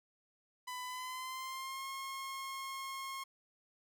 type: tone with pitch glide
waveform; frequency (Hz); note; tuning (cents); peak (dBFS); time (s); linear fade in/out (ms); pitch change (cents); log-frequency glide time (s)
sawtooth; 1000 to 1078; B5 to C#6; +21 to -49; -37; 0.67-3.24; 10; +130; 0.84-1.87
effects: none